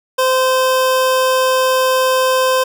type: tone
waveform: 25% pulse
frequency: 517 Hz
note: C5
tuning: 21 cents flat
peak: -8 dBFS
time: 0.18-2.64 s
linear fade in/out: 10 ms
effects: none